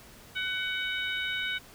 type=harmonic tone; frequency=749 Hz; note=F#5; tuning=21 cents sharp; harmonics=2 / 3 / 4 / 5; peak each=-33 / -35 / -36 / -37 dBFS; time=0.35-1.59 s; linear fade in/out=20 ms; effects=pink hiss -52 dBFS RMS until 1.74 s